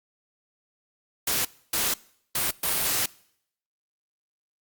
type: noise bursts at uneven times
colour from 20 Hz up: white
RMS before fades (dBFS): -25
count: 4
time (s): 1.27-1.45 / 1.73-1.94 / 2.35-2.51 / 2.63-3.06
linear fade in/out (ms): 5
effects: noise-tail reverb RT60 0.7 s tail -23 dB re dry + Opus 48 kbps